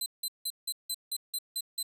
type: tone bursts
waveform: 20% pulse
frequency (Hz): 4052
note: B7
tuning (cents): +44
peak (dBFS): -25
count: 9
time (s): 0.01-1.829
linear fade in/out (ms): 5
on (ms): 51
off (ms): 170
effects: none